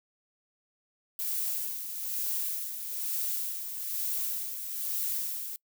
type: noise with tremolo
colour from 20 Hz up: violet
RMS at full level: -31 dBFS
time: 1.19-5.56 s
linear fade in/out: 0 ms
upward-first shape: sine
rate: 1.1 Hz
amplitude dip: 55%
effects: noise-tail reverb RT60 0.1 s tail -25 dB re dry